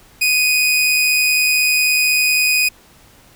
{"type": "tone with amplitude modulation", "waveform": "sawtooth", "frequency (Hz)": 2489, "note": "D#7", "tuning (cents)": 0, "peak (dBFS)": -8, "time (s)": [0.21, 2.69], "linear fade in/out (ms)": 10, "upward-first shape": "sine", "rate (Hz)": 150, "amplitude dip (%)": 30, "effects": ["pink hiss -48 dBFS RMS until 3.35 s"]}